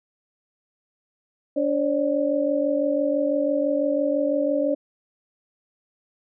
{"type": "tone cluster", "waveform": "sine", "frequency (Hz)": [288.4, 543, 589], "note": ["D4", "C#5", "D5"], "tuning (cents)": [-31, -36, 5], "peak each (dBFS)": -24, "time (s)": [1.56, 4.75], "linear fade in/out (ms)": 10, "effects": []}